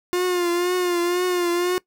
45% pulse tone with vibrato, 354.6 Hz, F4, 26 cents sharp, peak -19 dBFS, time 0.13-1.78 s, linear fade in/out 0 ms, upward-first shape triangle, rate 2 Hz, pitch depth 53 cents each way, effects noise-tail reverb RT60 0.1 s tail -21 dB re dry

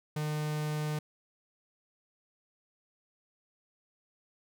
45% pulse tone, 151.7 Hz, D#3, 44 cents flat, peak -31 dBFS, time 0.16-0.99 s, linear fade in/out 5 ms, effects none

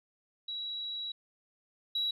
sine tone pair in turn, 3891 / 3891 Hz, B7 / B7, -27 / -27 cents, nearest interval unison, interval 0 cents, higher neither, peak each -35 / -28 dBFS, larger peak second, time 0.48-1.12 / 1.95-2.11 s, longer first, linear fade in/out 5 ms, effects tanh soft clip ceiling -24 dBFS

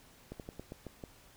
slowing click train, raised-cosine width 2 ms, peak -29 dBFS, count 7, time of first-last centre 0.32-1.038 s, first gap 78 ms, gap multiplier 1.17, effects pink hiss -60 dBFS RMS until 1.36 s

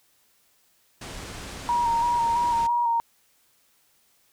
pink low-pass noise, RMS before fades -38 dBFS, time 1.01-2.67 s, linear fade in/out 5 ms, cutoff 9400 Hz, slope 24 dB/octave
sine tone with vibrato, 942 Hz, A#5, 18 cents sharp, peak -20 dBFS, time 1.69-3 s, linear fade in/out 0 ms, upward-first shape square, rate 3 Hz, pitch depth 24 cents each way
effects white hiss -64 dBFS RMS until 4.32 s

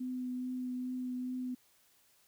sine tone with vibrato, 252.3 Hz, B3, 37 cents sharp, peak -35 dBFS, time 0-1.55 s, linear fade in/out 10 ms, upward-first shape triangle, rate 2.4 Hz, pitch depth 15 cents each way, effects white hiss -68 dBFS RMS until 2.27 s

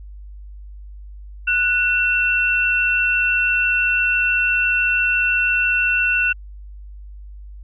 sine tone pair together, 1475.5 / 2703 Hz, F#6 / E7, -5 / +43 cents, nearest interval minor seventh, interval 1048 cents, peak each -19 / -17 dBFS, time 1.47-6.33 s, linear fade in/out 10 ms, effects added 50 Hz sine -34 dBFS peak until 7.63 s

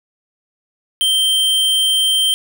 square tone, 3136 Hz, G7, in tune, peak -13 dBFS, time 1.01-2.34 s, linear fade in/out 0 ms, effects none

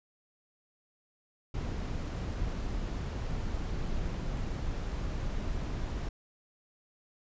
brown noise, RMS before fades -34 dBFS, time 1.54-6.09 s, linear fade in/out 5 ms, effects resampled to 16000 Hz

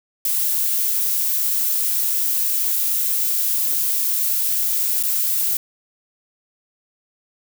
violet noise with dropouts, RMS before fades -20 dBFS, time 0.25-5.57 s, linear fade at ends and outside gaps 2 ms, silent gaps 5.028-5.035 s, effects none

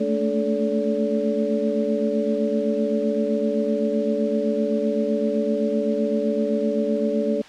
sine tone cluster, 216.4 / 224.2 / 288.3 / 434.2 / 573 Hz, A3 / A3 / D4 / A4 / D5, -29 / +33 / -32 / -23 / -43 cents, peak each -25 / -27 / -29 / -25 / -25 dBFS, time 0-7.42 s, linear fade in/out 10 ms, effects white hiss -44 dBFS RMS until 7.48 s + low-pass 4000 Hz 12 dB/octave

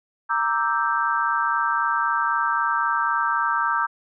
sine chord, E half-diminished seventh, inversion second, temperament equal, 932.3 / 1174.7 / 1318.5 / 1568 Hz, Bb5 / D6 / E6 / G6, 0 / 0 / 0 / 0 cents, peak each -25 dBFS, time 0.29-3.87 s, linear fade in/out 20 ms, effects none

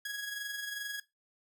sawtooth tone with amplitude modulation, 1661.2 Hz, G#6, in tune, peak -31 dBFS, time 0.05-1 s, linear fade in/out 5 ms, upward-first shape sine, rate 22.5 Hz, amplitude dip 45%, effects noise-tail reverb RT60 0.2 s tail -18 dB re dry

